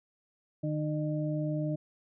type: harmonic tone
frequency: 152.2 Hz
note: D#3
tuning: 38 cents flat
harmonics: 1 / 2 / 4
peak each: -31 / -34 / -37 dBFS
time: 0.63-1.76 s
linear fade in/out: 10 ms
effects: none